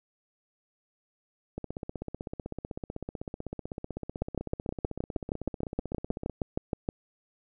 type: two click trains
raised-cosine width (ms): 2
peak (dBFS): -22 / -15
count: 76 / 18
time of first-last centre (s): 1.58-6.297 / 4.22-6.889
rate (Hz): 15.9 / 6.37
effects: none